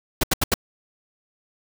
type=noise bursts; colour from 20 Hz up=pink; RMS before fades=-19 dBFS; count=4; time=0.21-0.541 s; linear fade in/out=5 ms; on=25 ms; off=77 ms; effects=none